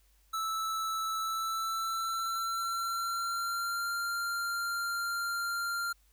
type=tone with pitch glide; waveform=square; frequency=1314 to 1388.9 Hz; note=E6 to F6; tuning=-6 to -10 cents; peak=-32 dBFS; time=0.33-5.93 s; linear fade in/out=10 ms; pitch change=+96 cents; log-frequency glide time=1.14-3.93 s; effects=added 50 Hz sine -64 dBFS peak until 6.12 s + white hiss -70 dBFS RMS until 6.12 s